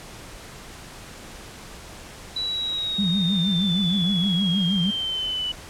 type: linear sweep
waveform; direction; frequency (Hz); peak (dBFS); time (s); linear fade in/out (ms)
sine; down; 3951 to 2960; -24; 2.36-5.52; 5
type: tone with vibrato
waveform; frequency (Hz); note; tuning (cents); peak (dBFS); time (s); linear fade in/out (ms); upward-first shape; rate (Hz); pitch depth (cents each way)
sine; 185; F#3; 0; -20; 2.98-4.91; 10; triangle; 6.4; 220
effects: pink hiss -41 dBFS RMS until 5.69 s + low-pass 10000 Hz 12 dB/octave